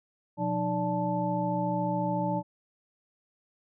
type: tone cluster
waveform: sine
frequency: 125.3 / 179.2 / 303.6 / 581 / 877 Hz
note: B2 / F3 / D#4 / D5 / A5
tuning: +25 / +45 / -42 / -19 / -6 cents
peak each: -36 / -31 / -34 / -33 / -31 dBFS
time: 0.37-2.43 s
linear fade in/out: 50 ms
effects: none